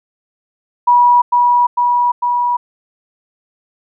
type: tone with echo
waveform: sine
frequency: 970 Hz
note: B5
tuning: 31 cents flat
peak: -6 dBFS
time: 0.87-1.22 s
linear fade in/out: 10 ms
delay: 450 ms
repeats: 3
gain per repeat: -2 dB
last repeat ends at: 2.57 s
effects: none